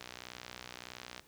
click train, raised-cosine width 0.2 ms, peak -26 dBFS, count 74, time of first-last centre 0.01-1.195 s, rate 61.6 Hz, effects pink hiss -63 dBFS RMS until 1.27 s + high-pass 60 Hz 12 dB/octave

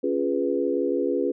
sine chord, C# dominant seventh, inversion none, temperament equal, 277.2 / 349.2 / 415.3 / 493.9 Hz, C#4 / E#4 / G#4 / B4, 0 / 0 / 0 / 0 cents, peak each -27 dBFS, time 0.03-1.32 s, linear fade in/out 10 ms, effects none

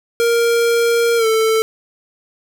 square tone with pitch glide, 467.1 to 443.2 Hz, A#4 to A4, +3 to +13 cents, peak -13 dBFS, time 0.2-1.62 s, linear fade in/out 0 ms, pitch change -90 cents, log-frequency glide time 1.17-1.26 s, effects none

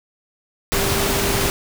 sine tone in noise, 396.6 Hz, G4, 20 cents sharp, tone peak -25 dBFS, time 0.72-1.5 s, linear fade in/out 0 ms, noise pink, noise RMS -20 dBFS, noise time 0.72-1.5 s, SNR -8 dB, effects none

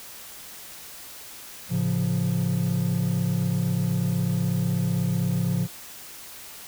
triangle chord, A augmented, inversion none, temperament equal with one note detuned, 110.32 / 138.59 / 174.61 Hz, A2 / C#3 / E#3, +5 / 0 / 0 cents, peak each -25 / -24 / -22 dBFS, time 1.69-5.68 s, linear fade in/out 50 ms, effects tanh soft clip ceiling -14 dBFS + white hiss -42 dBFS RMS until 6.67 s

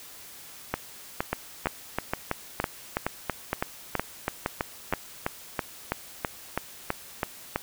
two click trains, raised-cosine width 0.5 ms, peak -10 / -10 dBFS, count 10 / 20, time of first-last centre 0.74-4.926 / 1.33-7.56 s, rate 2.15 / 3.05 Hz, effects white hiss -46 dBFS RMS until 7.62 s

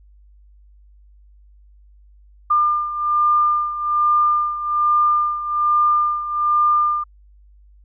sine beating tone pair, 1200 / 1201.2 Hz, D6 / D6, +37 / +39 cents, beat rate 1.2 Hz, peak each -16 / -21 dBFS, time 2.5-7.04 s, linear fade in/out 10 ms, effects added 50 Hz sine -46 dBFS peak until 7.84 s

